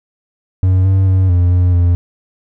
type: tone with pitch steps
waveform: triangle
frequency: 93 / 95.7 / 94 / 88.4 / 89.7 / 87.3 Hz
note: F#2 / G2 / F#2 / F2 / F2 / F2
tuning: +9 / -41 / +28 / +22 / +47 / 0 cents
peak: -6 dBFS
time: 0.63-1.95 s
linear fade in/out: 0 ms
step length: 220 ms
effects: none